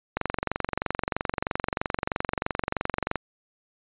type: click train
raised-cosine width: 0.5 ms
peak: -10 dBFS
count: 70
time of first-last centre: 0.17-3.157 s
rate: 23.1 Hz
effects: resampled to 8000 Hz